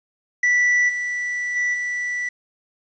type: tone with level steps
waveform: triangle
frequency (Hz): 1964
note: B6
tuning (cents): -10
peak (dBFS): -13 / -21 / -17 / -21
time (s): 0.43-2.29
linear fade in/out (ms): 5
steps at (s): 0.88 / 1.55 / 1.73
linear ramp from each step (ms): 20
effects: resampled to 16000 Hz + 8-bit